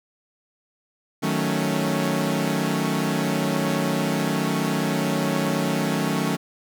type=chord; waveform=sawtooth; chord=D# half-diminished seventh; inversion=none; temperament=equal; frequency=155.56 / 185 / 220 / 277.2 Hz; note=D#3 / F#3 / A3 / C#4; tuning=0 / 0 / 0 / 0 cents; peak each=-23 dBFS; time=1.22-6.37 s; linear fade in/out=20 ms; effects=none